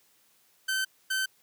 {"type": "tone bursts at uneven times", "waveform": "sawtooth", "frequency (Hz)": 1539, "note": "G6", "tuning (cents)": -32, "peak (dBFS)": -23, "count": 2, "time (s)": [[0.68, 0.85], [1.1, 1.26]], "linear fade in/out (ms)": 10, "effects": ["white hiss -65 dBFS RMS until 1.42 s", "high-pass 100 Hz 12 dB/octave"]}